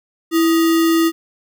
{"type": "tone with sample-and-hold", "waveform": "sine", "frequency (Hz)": 329.6, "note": "E4", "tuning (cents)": 0, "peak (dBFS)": -11, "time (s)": [0.31, 1.12], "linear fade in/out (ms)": 50, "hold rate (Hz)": 1575, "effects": []}